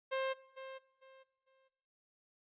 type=tone with echo; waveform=sawtooth; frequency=530 Hz; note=C5; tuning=22 cents sharp; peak=-30 dBFS; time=0.11-0.34 s; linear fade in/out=20 ms; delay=450 ms; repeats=3; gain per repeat=-12 dB; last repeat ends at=1.69 s; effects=noise-tail reverb RT60 1.0 s tail -20 dB re dry + resampled to 8000 Hz